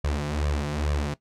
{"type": "tone with flanger", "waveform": "sawtooth", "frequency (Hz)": 73.42, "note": "D2", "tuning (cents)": 0, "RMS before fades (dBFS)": -27, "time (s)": [0.04, 1.14], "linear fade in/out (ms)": 5, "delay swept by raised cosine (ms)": [1.7, 6.1], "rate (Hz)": 2.3, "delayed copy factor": 0.9, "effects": ["noise-tail reverb RT60 0.1 s tail -17 dB re dry", "low-pass 8000 Hz 12 dB/octave"]}